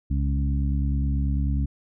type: harmonic tone with a mistuned harmonic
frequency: 69.3 Hz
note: C#2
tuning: in tune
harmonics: 1 / 2 / 3 / 4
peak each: -22 / -28 / -32 / -34 dBFS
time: 0.1-1.66 s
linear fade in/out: 10 ms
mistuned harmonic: 1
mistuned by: -39 cents
effects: none